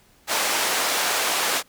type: band-pass noise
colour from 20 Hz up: pink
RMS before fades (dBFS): -23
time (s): 0.27-1.63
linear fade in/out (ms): 50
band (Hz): 620 to 13000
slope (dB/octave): 12
effects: pink hiss -57 dBFS RMS until 1.68 s